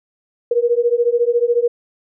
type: beating tone pair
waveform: sine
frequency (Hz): 469.8 / 483.8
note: A#4 / B4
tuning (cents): +13 / -36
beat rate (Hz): 14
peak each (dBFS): -16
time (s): 0.51-1.68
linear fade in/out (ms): 5
effects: none